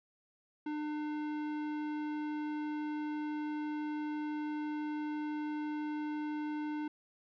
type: tone with tanh clipping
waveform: sine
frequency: 301 Hz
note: D4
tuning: 43 cents sharp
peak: -37 dBFS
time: 0.66-6.88 s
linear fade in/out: 5 ms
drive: 16 dB
effects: none